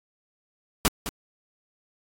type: noise with echo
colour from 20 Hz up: pink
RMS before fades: -20 dBFS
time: 0.85-0.88 s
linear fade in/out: 0 ms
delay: 210 ms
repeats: 1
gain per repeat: -11 dB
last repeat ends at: 1.09 s
effects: AAC 64 kbps